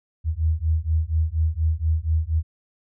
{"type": "beating tone pair", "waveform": "sine", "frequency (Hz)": [77.8, 82], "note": ["D#2", "E2"], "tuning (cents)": [0, -9], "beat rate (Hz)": 4.2, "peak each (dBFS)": -22, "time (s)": [0.24, 2.43], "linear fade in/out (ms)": 50, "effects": []}